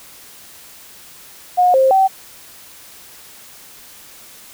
sine tone with pitch steps, 722 / 529 / 769 Hz, F#5 / C5 / G5, -43 / +19 / -33 cents, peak -9 dBFS, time 1.57-2.08 s, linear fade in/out 20 ms, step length 170 ms, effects white hiss -41 dBFS RMS until 4.53 s

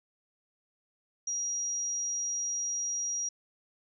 sine tone, 5730 Hz, F8, 44 cents sharp, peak -30 dBFS, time 1.27-3.29 s, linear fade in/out 5 ms, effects none

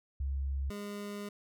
sine / 25% pulse tone pair in turn, 68.3 / 204.7 Hz, C#2 / G#3, -25 / -25 cents, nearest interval octave + perfect fifth, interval 1900 cents, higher second, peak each -31 / -35 dBFS, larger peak first, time 0.2-0.7 / 0.7-1.29 s, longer second, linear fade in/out 5 ms, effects none

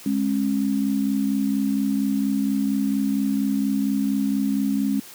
sine tone pair together, 207.7 / 272 Hz, G#3 / C#4, 0 / -33 cents, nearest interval perfect fourth, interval 467 cents, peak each -22 / -22 dBFS, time 0.06-5 s, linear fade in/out 2 ms, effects white hiss -43 dBFS RMS until 5.14 s + high-pass 100 Hz 12 dB/octave

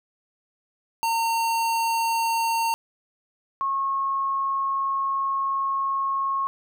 square / sine tone pair in turn, 914 / 1089.3 Hz, A#5 / C#6, -34 / -31 cents, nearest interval minor third, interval 303 cents, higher second, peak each -22 dBFS, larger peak neither, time 1.03-2.74 / 3.61-6.47 s, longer second, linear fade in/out 0 ms, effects none

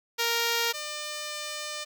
5% pulse tone pair in turn, 466.2 / 599.8 Hz, A#4 / D5, 0 / +36 cents, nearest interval major third, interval 436 cents, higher second, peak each -13 / -22 dBFS, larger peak first, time 0.18-0.73 / 0.73-1.85 s, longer second, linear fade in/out 20 ms, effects none

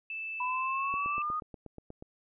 sine tone, 2637 Hz, E7, in tune, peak -35 dBFS, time 0.1-1.22 s, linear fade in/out 2 ms
sine exponential sweep, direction up, 987.8 to 1244.5 Hz, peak -30 dBFS, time 0.4-1.4 s, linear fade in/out 5 ms
click train, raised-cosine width 2 ms, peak -31 dBFS, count 10, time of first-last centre 0.94-2.024 s, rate 8.3 Hz
effects none

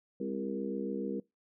harmonic tone with a mistuned harmonic, 67.1 Hz, C2, 44 cents sharp, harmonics 3 / 4 / 5 / 6 / 7, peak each -38 / -39 / -40 / -42 / -39 dBFS, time 0.2-1.2 s, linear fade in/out 5 ms, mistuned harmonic 4, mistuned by -44 cents, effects noise-tail reverb RT60 0.2 s tail -23 dB re dry

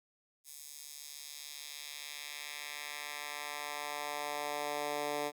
10% pulse tone with high-pass filter sweep, 146.83 Hz, D3, in tune, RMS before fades -41 dBFS, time 0.44-5.32 s, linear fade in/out 50 ms, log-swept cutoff 7800 to 410 Hz, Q 0.97, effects none

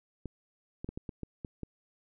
clicks, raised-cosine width 3 ms, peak -25 dBFS, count 8, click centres 0.257 / 0.845 / 0.89 / 0.975 / 1.092 / 1.233 / 1.448 / 1.633 s, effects none

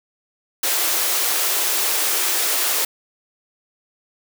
white high-pass noise, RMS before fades -20 dBFS, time 0.63-2.85 s, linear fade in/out 5 ms, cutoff 310 Hz, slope 96 dB/octave, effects none

